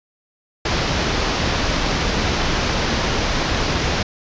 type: low-pass noise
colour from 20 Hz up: pink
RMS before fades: -20 dBFS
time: 0.65-4.03 s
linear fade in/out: 5 ms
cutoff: 6100 Hz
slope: 48 dB/octave
effects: resampled to 16000 Hz